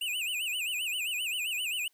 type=tone with vibrato; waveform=square; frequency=2711 Hz; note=E7; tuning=48 cents sharp; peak=-31 dBFS; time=0.01-1.88 s; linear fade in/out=5 ms; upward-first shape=sine; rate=7.6 Hz; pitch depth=190 cents each way; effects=white hiss -71 dBFS RMS until 1.93 s + high-pass 300 Hz 12 dB/octave